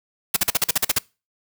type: noise bursts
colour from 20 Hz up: white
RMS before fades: -18 dBFS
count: 10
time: 0.34-0.986 s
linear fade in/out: 5 ms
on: 25 ms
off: 44 ms
effects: noise-tail reverb RT60 0.3 s tail -24 dB re dry